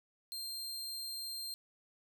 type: tone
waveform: sawtooth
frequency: 4179 Hz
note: C8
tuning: 3 cents flat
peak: -37 dBFS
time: 0.32-1.54 s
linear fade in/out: 0 ms
effects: none